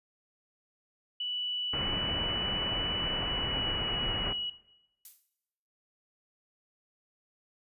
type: tone with pitch glide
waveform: sine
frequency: 2960 to 2923 Hz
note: F#7 to F#7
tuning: 0 to -22 cents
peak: -31 dBFS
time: 1.2-4.5 s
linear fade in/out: 5 ms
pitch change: -22 cents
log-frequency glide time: 3.08-4.1 s
type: low-pass noise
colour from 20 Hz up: pink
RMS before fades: -36 dBFS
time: 1.73-4.33 s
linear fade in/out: 5 ms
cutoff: 2900 Hz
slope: 96 dB/octave
type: noise with exponential decay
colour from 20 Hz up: violet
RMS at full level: -42 dBFS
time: 5.05-5.3 s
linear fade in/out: 2 ms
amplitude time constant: 54 ms
effects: noise-tail reverb RT60 0.9 s tail -17 dB re dry + resampled to 32000 Hz